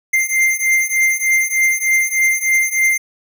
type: beating tone pair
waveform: square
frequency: 2093 / 2096.3 Hz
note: C7 / C7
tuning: 0 / +3 cents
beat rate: 3.3 Hz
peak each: -18 / -16 dBFS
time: 0.13-2.98 s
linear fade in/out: 10 ms
effects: none